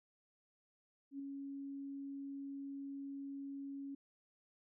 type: tone with ADSR envelope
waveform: sine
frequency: 277.2 Hz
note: C#4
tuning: in tune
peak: -40 dBFS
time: 1.11-3.95 s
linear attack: 84 ms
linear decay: 4 ms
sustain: -3 dB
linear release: 6 ms
effects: none